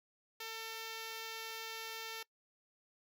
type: tone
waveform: 5% pulse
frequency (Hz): 448.7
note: A4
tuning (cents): +34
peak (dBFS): -31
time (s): 0.4-2.23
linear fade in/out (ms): 5
effects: noise-tail reverb RT60 0.1 s tail -22 dB re dry